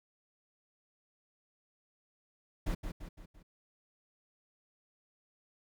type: noise with echo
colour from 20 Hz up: brown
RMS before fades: -33 dBFS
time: 2.66-2.75 s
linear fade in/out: 10 ms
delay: 170 ms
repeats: 4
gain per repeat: -6 dB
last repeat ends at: 3.43 s
effects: none